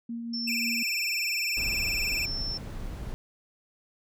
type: tone with tremolo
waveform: sine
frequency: 233.1 Hz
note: A#3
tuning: in tune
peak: -31 dBFS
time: 0.09-0.83 s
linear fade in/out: 5 ms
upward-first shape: triangle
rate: 5.5 Hz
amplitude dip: 30%
type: tone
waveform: sine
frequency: 5370 Hz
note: E8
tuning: 31 cents sharp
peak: -31 dBFS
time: 0.33-2.58 s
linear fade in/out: 10 ms
type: tone with vibrato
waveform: square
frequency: 2489 Hz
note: D#7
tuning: in tune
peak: -29 dBFS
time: 0.47-2.26 s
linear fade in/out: 10 ms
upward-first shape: sine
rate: 20 Hz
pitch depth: 120 cents each way
type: noise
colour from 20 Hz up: brown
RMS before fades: -36 dBFS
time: 1.57-3.14 s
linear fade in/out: 0 ms
effects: none